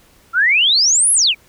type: exponential two-way sweep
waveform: sine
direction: up then down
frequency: 1327 to 11175 to 2211 Hz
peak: -10 dBFS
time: 0.33-1.35 s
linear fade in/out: 50 ms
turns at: 1.12 s
effects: pink hiss -51 dBFS RMS until 1.48 s